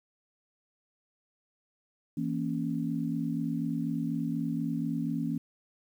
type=chord; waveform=sine; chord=A# diminished; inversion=second; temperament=equal; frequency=164.81 / 233.1 / 277.2 Hz; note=E3 / A#3 / C#4; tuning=0 / 0 / 0 cents; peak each=-33 dBFS; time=2.17-5.38 s; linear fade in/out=5 ms; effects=10-bit